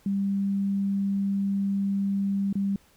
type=tone with dropouts; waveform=sine; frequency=197.7 Hz; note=G3; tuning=15 cents sharp; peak=-23 dBFS; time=0.06-2.76 s; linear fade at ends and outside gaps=2 ms; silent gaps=2.528-2.554 s; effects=pink hiss -60 dBFS RMS until 2.96 s